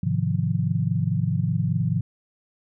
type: chord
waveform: sine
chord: F minor seventh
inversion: first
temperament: equal with one note detuned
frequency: 105.89 / 130.81 / 155.56 / 174.61 Hz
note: Ab2 / C3 / Eb3 / F3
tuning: +34 / 0 / 0 / 0 cents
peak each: -26 dBFS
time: 0.03-2.01 s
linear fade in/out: 5 ms
effects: none